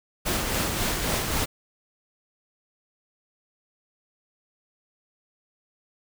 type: noise with tremolo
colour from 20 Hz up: pink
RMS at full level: -25 dBFS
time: 0.25-1.46 s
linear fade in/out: 20 ms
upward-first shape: sine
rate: 3.7 Hz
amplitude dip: 35%
effects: none